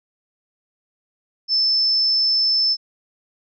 sine tone, 5274 Hz, E8, in tune, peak -15 dBFS, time 1.48-2.77 s, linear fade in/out 50 ms, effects none

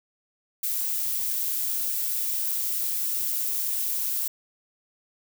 violet noise with amplitude modulation, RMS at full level -26 dBFS, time 0.63-4.28 s, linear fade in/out 5 ms, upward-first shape sine, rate 120 Hz, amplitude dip 30%, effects none

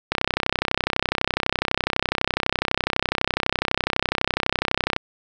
click train, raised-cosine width 0.3 ms, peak -3 dBFS, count 156, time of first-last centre 0.12-4.964 s, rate 32 Hz, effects none

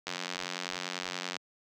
click train, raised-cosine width 0.2 ms, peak -16 dBFS, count 118, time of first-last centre 0.07-1.366 s, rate 90.3 Hz, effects high-pass 150 Hz 12 dB/octave

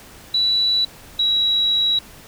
sine tone pair in turn, 3943 / 3882 Hz, B7 / B7, -4 / -31 cents, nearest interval unison, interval 27 cents, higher first, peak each -15 dBFS, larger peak neither, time 0.34-0.85 / 1.19-1.99 s, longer second, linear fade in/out 5 ms, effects pink hiss -43 dBFS RMS until 2.27 s

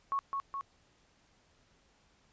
sine tone with echo, 1103 Hz, C#6, 9 cents flat, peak -29 dBFS, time 0.12-0.19 s, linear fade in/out 0 ms, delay 210 ms, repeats 2, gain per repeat -3 dB, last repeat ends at 0.61 s, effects pink hiss -68 dBFS RMS until 2.32 s + resampled to 16000 Hz

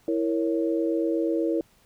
sine chord, A# diminished, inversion second, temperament equal, 329.6 / 466.2 / 554.4 Hz, E4 / A#4 / C#5, 0 / 0 / 0 cents, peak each -24 / -28 / -30 dBFS, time 0.08-1.61 s, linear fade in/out 2 ms, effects pink hiss -61 dBFS RMS until 1.85 s

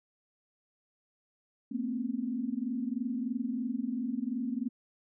sine tone cluster, 223.9 / 244.5 / 267.5 Hz, A3 / B3 / C4, +30 / -17 / +38 cents, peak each -36 / -34 / -36 dBFS, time 1.71-4.69 s, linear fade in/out 10 ms, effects none

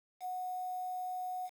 sine tone with quantisation, 734 Hz, F#5, 14 cents flat, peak -36 dBFS, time 0.2-1.5 s, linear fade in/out 50 ms, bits 9, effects none

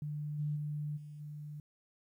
sine tone with level steps, 148.8 Hz, D3, 23 cents sharp, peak -36 / -32 / -35 / -45 / -42 dBFS, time 0.02-1.6 s, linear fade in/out 2 ms, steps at 0.38 / 0.55 / 0.96 / 1.19 s, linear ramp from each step 20 ms, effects 12-bit

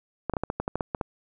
clicks, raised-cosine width 1 ms, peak -13 dBFS, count 11, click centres 0.297 / 0.337 / 0.368 / 0.436 / 0.501 / 0.6 / 0.679 / 0.756 / 0.808 / 0.948 / 1.012 s, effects none

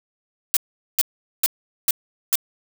blue noise bursts, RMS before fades -17 dBFS, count 5, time 0.54-2.355 s, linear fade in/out 0 ms, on 27 ms, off 420 ms, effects none

